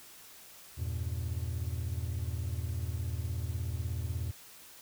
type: chord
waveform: triangle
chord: E diminished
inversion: none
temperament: just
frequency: 82.41 / 98.89 / 118.67 Hz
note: E2 / G2 / Bb2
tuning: 0 / +16 / +31 cents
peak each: -33 / -37 / -36 dBFS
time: 0.77-4.32 s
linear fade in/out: 20 ms
effects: white hiss -53 dBFS RMS until 4.81 s